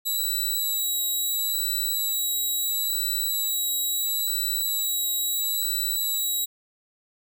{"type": "tone with vibrato", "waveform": "5% pulse", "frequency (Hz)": 3906, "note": "B7", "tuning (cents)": -20, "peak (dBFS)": -17, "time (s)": [0.05, 6.46], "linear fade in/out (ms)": 20, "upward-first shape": "sine", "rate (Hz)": 0.74, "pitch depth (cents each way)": 22, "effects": []}